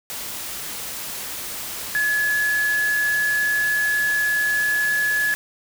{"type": "tone in noise", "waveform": "sine", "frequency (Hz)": 1701, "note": "G#6", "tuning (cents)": 41, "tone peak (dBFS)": -18, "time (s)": [1.95, 5.34], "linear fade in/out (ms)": 0, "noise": "white", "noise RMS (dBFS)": -31, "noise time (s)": [0.1, 5.35], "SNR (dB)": 10, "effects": []}